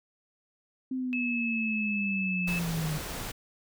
sine linear sweep, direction down, 261.6 to 150.9 Hz, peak -29 dBFS, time 0.91-2.98 s, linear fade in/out 5 ms
sine tone with pitch glide, 2597 to 2615 Hz, E7 to E7, -26 to -15 cents, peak -30 dBFS, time 1.13-2.59 s, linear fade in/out 0 ms, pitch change +11 cents, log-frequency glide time 1.74-2.07 s
pink noise, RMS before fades -37 dBFS, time 2.47-3.32 s, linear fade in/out 10 ms
effects none

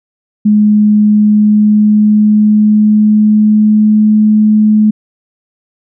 sine tone with pitch glide, 210.3 to 213.6 Hz, G#3 to G#3, +22 to +49 cents, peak -4 dBFS, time 0.45-4.91 s, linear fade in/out 10 ms, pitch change +27 cents, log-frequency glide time 1.13-4.12 s, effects none

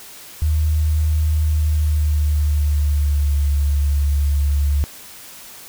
sine tone with pitch glide, 77.2 to 71.62 Hz, D#2 to D2, -13 to -43 cents, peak -14 dBFS, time 0.42-4.84 s, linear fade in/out 0 ms, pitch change -130 cents, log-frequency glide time 1.43-3.44 s, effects white hiss -39 dBFS RMS until 5.68 s

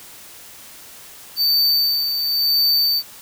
square tone with tremolo, 4574 Hz, D8, 47 cents flat, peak -14 dBFS, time 1.36-3.03 s, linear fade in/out 50 ms, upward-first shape sine, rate 0.95 Hz, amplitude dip 50%, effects white hiss -41 dBFS RMS until 3.21 s

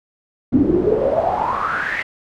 brown noise with band-pass filter sweep, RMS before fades -18 dBFS, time 0.52-2.03 s, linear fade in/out 10 ms, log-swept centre 250 to 2100 Hz, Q 8.3, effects none

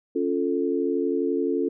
sine chord, Db augmented, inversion none, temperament equal, 277.2 / 349.2 / 440 Hz, Db4 / F4 / A4, 0 / 0 / 0 cents, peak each -26 dBFS, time 0.15-1.69 s, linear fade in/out 10 ms, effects none

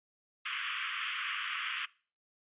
white band-pass noise, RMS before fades -37 dBFS, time 0.45-1.86 s, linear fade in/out 10 ms, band 1100 to 3300 Hz, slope 96 dB/octave, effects noise-tail reverb RT60 0.4 s tail -22 dB re dry + resampled to 8000 Hz

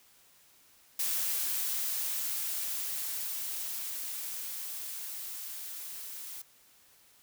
blue noise with level ramp, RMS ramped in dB -31 to -43 dBFS, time 0.99-6.42 s, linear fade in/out 5 ms, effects white hiss -62 dBFS RMS until 7.22 s

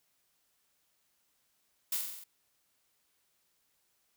blue noise with echo, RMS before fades -32 dBFS, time 1.92-1.97 s, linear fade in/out 5 ms, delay 45 ms, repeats 6, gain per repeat -3 dB, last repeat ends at 2.24 s, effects white hiss -75 dBFS RMS until 4.16 s

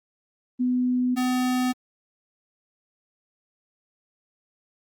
sine / square tone pair in turn, 250 / 252.5 Hz, B3 / B3, +21 / +39 cents, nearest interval unison, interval 18 cents, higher second, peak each -20 / -22 dBFS, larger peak first, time 0.59-1.16 / 1.16-1.73 s, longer neither, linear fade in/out 20 ms, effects Opus 24 kbps

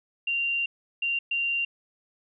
sine tone bursts at uneven times, 2772 Hz, F7, 14 cents flat, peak -24 dBFS, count 3, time 0.27-0.66 / 1.02-1.19 / 1.31-1.65 s, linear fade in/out 5 ms, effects none

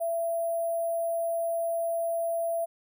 sine tone with sample-and-hold, 670 Hz, E5, 28 cents sharp, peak -26 dBFS, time 0-2.66 s, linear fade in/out 20 ms, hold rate 11025 Hz, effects none

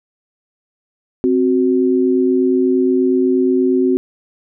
sine tone pair together, 261.7 / 370.1 Hz, C4 / F#4, 0 / 0 cents, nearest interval tritone, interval 600 cents, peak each -14 dBFS, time 1.24-3.97 s, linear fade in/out 0 ms, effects none

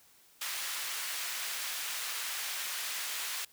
pink high-pass noise, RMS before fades -37 dBFS, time 0.41-3.45 s, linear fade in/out 5 ms, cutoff 1600 Hz, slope 12 dB/octave, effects white hiss -62 dBFS RMS until 3.52 s

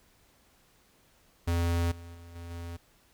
square tone with level steps, 85.3 Hz, F2, 40 cents flat, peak -26 / -44 / -47 / -41 / -38 dBFS, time 1.47-2.77 s, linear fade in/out 10 ms, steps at 1.91 / 2.14 / 2.35 / 2.5 s, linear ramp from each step 10 ms, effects pink hiss -64 dBFS RMS until 3.13 s

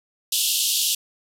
pink band-pass noise, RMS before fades -22 dBFS, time 0.32-0.95 s, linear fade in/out 5 ms, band 2800 to 15000 Hz, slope 96 dB/octave, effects none

